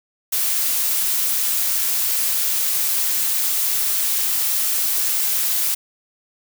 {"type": "noise", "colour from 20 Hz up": "blue", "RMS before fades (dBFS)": -20, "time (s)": [0.32, 5.75], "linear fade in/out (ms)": 10, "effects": []}